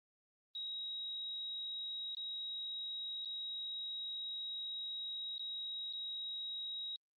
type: tone with dropouts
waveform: sine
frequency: 3814 Hz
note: A#7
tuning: 39 cents sharp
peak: -40 dBFS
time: 0.55-6.96 s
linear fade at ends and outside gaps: 1 ms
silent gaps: 2.149-2.169 / 3.249-3.256 / 5.381-5.394 / 5.927-5.934 s
effects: Opus 24 kbps